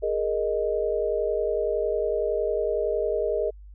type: chord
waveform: sine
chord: Ab suspended second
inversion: none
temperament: equal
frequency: 415.3 / 466.2 / 622.3 Hz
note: Ab4 / Bb4 / Eb5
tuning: 0 / 0 / 0 cents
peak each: -27 dBFS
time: 0.02-3.51 s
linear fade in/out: 20 ms
effects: added 50 Hz sine -42 dBFS peak until 3.74 s